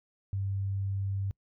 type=tone; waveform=sine; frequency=98 Hz; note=G2; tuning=in tune; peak=-29 dBFS; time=0.33-1.31 s; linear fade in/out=0 ms; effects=noise-tail reverb RT60 0.1 s tail -26 dB re dry